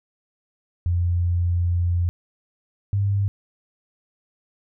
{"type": "tone pair in turn", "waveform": "sine", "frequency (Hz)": [87.31, 99.94], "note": ["F2", "G2"], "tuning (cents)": [0, 34], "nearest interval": "major second", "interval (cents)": 234, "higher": "second", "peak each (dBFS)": -18, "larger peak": "neither", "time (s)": [[0.86, 2.09], [2.93, 3.28]], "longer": "first", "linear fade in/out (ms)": 0, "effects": []}